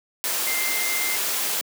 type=tone in noise; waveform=sine; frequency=2093 Hz; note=C7; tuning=in tune; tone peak=-27 dBFS; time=0.47-1.16 s; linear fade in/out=0 ms; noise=white; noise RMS=-25 dBFS; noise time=0.24-1.61 s; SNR=-5 dB; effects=high-pass 300 Hz 12 dB/octave